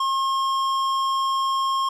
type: tone with tanh clipping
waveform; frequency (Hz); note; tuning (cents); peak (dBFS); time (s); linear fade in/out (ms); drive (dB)
triangle; 1074; C6; +45; -22; 0-1.89; 5; 17
effects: none